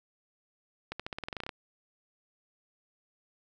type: accelerating click train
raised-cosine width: 0.3 ms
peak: -20 dBFS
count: 13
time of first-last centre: 0.92-1.492 s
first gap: 76 ms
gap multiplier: 0.91
effects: none